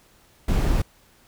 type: noise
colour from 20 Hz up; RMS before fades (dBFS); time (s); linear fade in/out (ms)
brown; -20; 0.48-0.82; 5
effects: pink hiss -57 dBFS RMS until 1.27 s